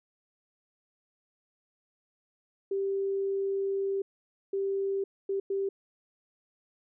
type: tone bursts at uneven times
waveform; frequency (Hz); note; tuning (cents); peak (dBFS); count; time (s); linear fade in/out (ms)
sine; 392; G4; 0; -27; 4; 2.71-4.02 / 4.53-5.04 / 5.29-5.4 / 5.5-5.69; 5
effects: none